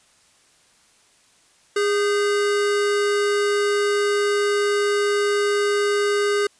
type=tone pair together; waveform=square; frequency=409.7 / 1547 Hz; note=G#4 / G6; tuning=-24 / -23 cents; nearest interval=octave + major seventh; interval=2301 cents; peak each=-19 / -29 dBFS; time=1.76-6.47 s; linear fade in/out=5 ms; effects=white hiss -57 dBFS RMS until 6.59 s + resampled to 22050 Hz